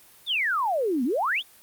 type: exponential two-way sweep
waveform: sine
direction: down then up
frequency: 3745 to 230.4 to 3745 Hz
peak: -22 dBFS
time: 0.26-1.43 s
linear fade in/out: 50 ms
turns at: 1.04 s
effects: white hiss -53 dBFS RMS until 1.62 s + Opus 32 kbps